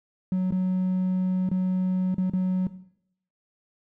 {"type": "tone with dropouts", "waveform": "triangle", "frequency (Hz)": 185, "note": "F#3", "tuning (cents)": 0, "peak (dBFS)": -18, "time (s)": [0.32, 2.67], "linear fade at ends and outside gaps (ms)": 2, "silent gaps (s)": [[0.508, 0.522], [1.49, 1.514], [2.144, 2.182], [2.298, 2.335]], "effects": ["noise-tail reverb RT60 0.7 s tail -17 dB re dry", "tanh soft clip ceiling -17 dBFS"]}